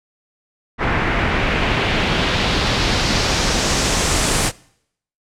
pink noise with low-pass filter sweep, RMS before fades -18 dBFS, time 0.78-4.52 s, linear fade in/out 50 ms, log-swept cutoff 1800 to 9200 Hz, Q 1.6, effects noise-tail reverb RT60 0.7 s tail -23 dB re dry

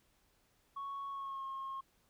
sine tone with pitch glide, 1109 to 1077.4 Hz, C#6 to C#6, 0 to -50 cents, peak -38 dBFS, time 0.76-1.81 s, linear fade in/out 10 ms, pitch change -50 cents, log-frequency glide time 1.09-1.44 s, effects tanh soft clip ceiling -37 dBFS + pink hiss -73 dBFS RMS until 2.09 s

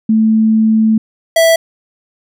sine / square tone pair in turn, 220 / 657.8 Hz, A3 / E5, 0 / -4 cents, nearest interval octave + perfect fifth, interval 1896 cents, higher second, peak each -7 dBFS, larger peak neither, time 0.09-0.98 / 1.36-1.56 s, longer first, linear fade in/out 5 ms, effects none

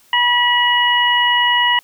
harmonic tone, 970 Hz, B5, 31 cents flat, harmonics 1 / 2 / 3, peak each -16 / -16 / -16 dBFS, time 0.13-1.79 s, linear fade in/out 2 ms, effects white hiss -52 dBFS RMS until 1.83 s

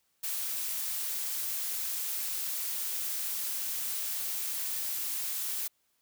blue noise, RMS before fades -34 dBFS, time 0.23-5.68 s, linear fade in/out 10 ms, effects white hiss -74 dBFS RMS until 6.01 s

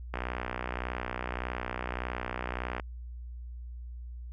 click train, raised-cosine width 0.5 ms, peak -18 dBFS, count 165, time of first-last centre 0.14-2.798 s, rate 61.7 Hz, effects added 60 Hz sine -39 dBFS peak until 4.32 s

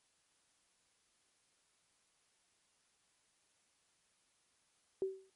sine tone with exponential decay, 382.9 Hz, G4, 41 cents flat, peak -30 dBFS, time 5.02-5.3 s, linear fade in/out 1 ms, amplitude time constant 60 ms, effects white hiss -75 dBFS RMS until 5.35 s + MP3 48 kbps

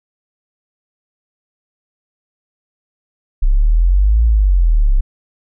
sine exponential two-way sweep, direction up then down, 31.78 to 57.6 to 31.78 Hz, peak -8 dBFS, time 3.42-5.01 s, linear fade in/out 10 ms, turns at 4.24 s, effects none

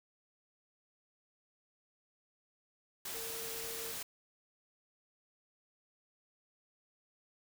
sine tone in noise, 455.3 Hz, A#4, 41 cents flat, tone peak -47 dBFS, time 3.14-3.92 s, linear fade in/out 5 ms, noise white, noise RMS -42 dBFS, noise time 3.05-4.03 s, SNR -8 dB, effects none

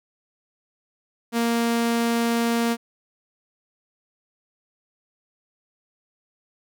sawtooth tone, 233.1 Hz, A#3, in tune, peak -16 dBFS, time 1.32-2.77 s, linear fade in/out 50 ms, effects none

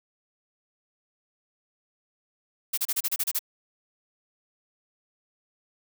blue noise bursts, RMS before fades -26 dBFS, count 9, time 2.73-3.392 s, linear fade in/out 10 ms, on 46 ms, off 31 ms, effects none

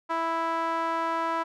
sawtooth tone with band-pass filter, 329.6 Hz, E4, in tune, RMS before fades -28 dBFS, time 0.09-1.44 s, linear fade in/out 20 ms, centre 1100 Hz, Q 2.8, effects none

